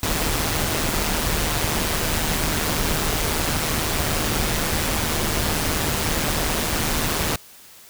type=noise with amplitude modulation; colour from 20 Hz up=pink; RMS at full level=-20 dBFS; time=0.03-7.36 s; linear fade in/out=2 ms; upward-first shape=sine; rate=155 Hz; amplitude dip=55%; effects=white hiss -46 dBFS RMS until 7.89 s